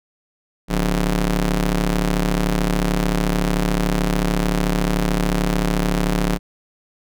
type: ring-modulated tone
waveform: sawtooth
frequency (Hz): 109.2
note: A2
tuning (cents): -13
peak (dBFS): -10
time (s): 0.68-6.39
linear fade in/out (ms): 50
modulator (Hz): 71.4
effects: none